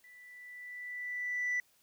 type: tone with level ramp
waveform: sine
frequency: 1975.5 Hz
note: B6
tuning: in tune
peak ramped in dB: -54 to -27 dBFS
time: 0.04-1.6 s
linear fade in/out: 2 ms
effects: tanh soft clip ceiling -28 dBFS + white hiss -69 dBFS RMS until 1.82 s